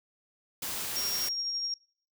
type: noise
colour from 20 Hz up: white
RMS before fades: -35 dBFS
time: 0.62-1.29 s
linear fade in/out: 5 ms
type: tone with tremolo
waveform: sine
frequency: 5580 Hz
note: F8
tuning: 2 cents flat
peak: -29 dBFS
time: 0.96-1.74 s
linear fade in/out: 2 ms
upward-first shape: sine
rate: 12 Hz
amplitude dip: 30%
effects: noise-tail reverb RT60 0.6 s tail -26 dB re dry

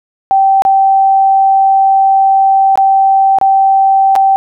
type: tone with dropouts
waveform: sine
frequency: 777 Hz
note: G5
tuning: 16 cents flat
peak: -5 dBFS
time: 0.31-4.36 s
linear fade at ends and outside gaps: 0 ms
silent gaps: 0.621-0.651 / 2.756-2.775 / 3.386-3.413 / 4.154-4.161 s
effects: none

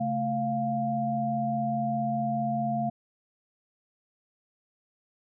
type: tone cluster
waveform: sine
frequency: 135.9 / 220.7 / 699 Hz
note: C#3 / A3 / F5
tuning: -34 / +5 / +1 cents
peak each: -34 / -30 / -28 dBFS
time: 0-2.9 s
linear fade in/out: 10 ms
effects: none

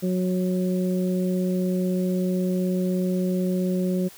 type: harmonic tone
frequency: 183.2 Hz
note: F#3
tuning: 17 cents flat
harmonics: 1 / 2 / 3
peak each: -22 / -28 / -32 dBFS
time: 0.02-4.09 s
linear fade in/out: 20 ms
effects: white hiss -47 dBFS RMS until 4.17 s

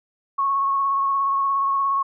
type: tone with vibrato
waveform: sine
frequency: 1100 Hz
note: C#6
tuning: 14 cents flat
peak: -18 dBFS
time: 0.38-2.03 s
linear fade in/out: 10 ms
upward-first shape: triangle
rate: 17 Hz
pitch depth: 24 cents each way
effects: none

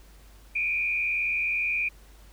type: tone with frequency modulation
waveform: sine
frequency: 2409 Hz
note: D7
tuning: 43 cents sharp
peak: -24 dBFS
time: 0.55-1.89 s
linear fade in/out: 10 ms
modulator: 78.8 Hz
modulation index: 1.1
effects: added 50 Hz sine -50 dBFS peak until 2.32 s + pink hiss -57 dBFS RMS until 2.32 s

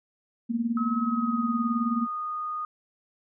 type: tone with tremolo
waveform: sine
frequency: 233.1 Hz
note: A#3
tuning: in tune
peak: -21 dBFS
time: 0.49-2.07 s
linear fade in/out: 20 ms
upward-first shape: sine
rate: 19 Hz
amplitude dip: 75%
type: tone with pitch glide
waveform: sine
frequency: 1282 to 1233.3 Hz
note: E6 to D#6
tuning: -49 to -16 cents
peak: -29 dBFS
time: 0.77-2.65 s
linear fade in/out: 2 ms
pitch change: -67 cents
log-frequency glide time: 0.97-1.73 s
effects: none

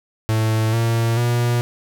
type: tone with pitch steps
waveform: 45% pulse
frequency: 110.5 / 115.19 / 120.08 Hz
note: A2 / A#2 / B2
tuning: +8 / -20 / -48 cents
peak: -16 dBFS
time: 0.29-1.61 s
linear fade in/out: 0 ms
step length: 440 ms
effects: none

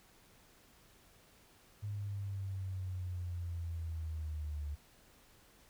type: linear sweep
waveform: sine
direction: down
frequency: 103.83 to 72.4 Hz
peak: -37 dBFS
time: 1.82-4.76 s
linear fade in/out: 20 ms
effects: pink hiss -64 dBFS RMS until 5.69 s

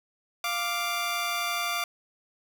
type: tone pair together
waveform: 15% pulse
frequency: 698.5 / 1174.7 Hz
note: F5 / D6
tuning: 0 / 0 cents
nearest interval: major sixth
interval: 900 cents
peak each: -25 / -23 dBFS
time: 0.44-1.84 s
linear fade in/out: 2 ms
effects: none

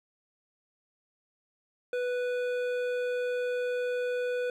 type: tone with hard clipping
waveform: sine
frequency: 493.9 Hz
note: B4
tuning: in tune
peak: -30 dBFS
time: 1.93-4.5 s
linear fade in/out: 2 ms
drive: 11 dB
effects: none

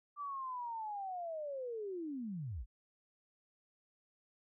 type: linear sweep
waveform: sine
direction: down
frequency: 1178 to 39.58 Hz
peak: -39 dBFS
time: 0.16-2.66 s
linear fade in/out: 50 ms
effects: none

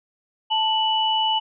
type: tone pair together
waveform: sine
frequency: 880 / 2960 Hz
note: A5 / F#7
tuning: 0 / 0 cents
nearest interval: octave + major sixth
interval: 2100 cents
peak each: -21 dBFS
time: 0.5-1.4 s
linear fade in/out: 20 ms
effects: none

